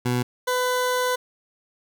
20% pulse tone pair in turn, 123.47 / 501.1 Hz, B2 / B4, 0 / +25 cents, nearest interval 2 octaves, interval 2425 cents, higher second, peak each -16 dBFS, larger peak neither, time 0.05-0.23 / 0.47-1.16 s, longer second, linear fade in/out 10 ms, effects none

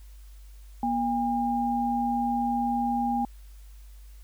sine tone pair together, 239.9 / 808 Hz, A#3 / G#5, +50 / -48 cents, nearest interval octave + major sixth, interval 2102 cents, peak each -27 / -26 dBFS, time 0.83-3.25 s, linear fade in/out 2 ms, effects added 50 Hz sine -44 dBFS peak until 4.23 s + white hiss -61 dBFS RMS until 4.23 s

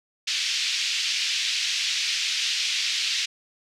pink band-pass noise, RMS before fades -26 dBFS, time 0.27-3.26 s, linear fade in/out 10 ms, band 2500 to 5700 Hz, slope 24 dB/octave, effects none

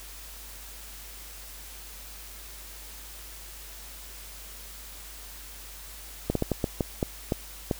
slowing click train, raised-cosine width 2 ms, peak -11 dBFS, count 9, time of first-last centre 6.3-7.712 s, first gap 53 ms, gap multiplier 1.33, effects added 50 Hz sine -46 dBFS peak until 7.79 s + white hiss -45 dBFS RMS until 7.79 s

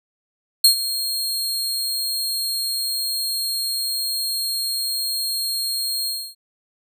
sawtooth tone with ADSR envelope, 4243 Hz, C8, 23 cents sharp, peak -5 dBFS, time 0.64-6.35 s, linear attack 6 ms, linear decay 100 ms, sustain -14 dB, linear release 280 ms, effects none

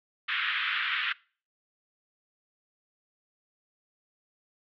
pink band-pass noise, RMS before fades -30 dBFS, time 0.28-1.13 s, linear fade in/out 10 ms, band 1300 to 3400 Hz, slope 48 dB/octave, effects noise-tail reverb RT60 0.4 s tail -23 dB re dry

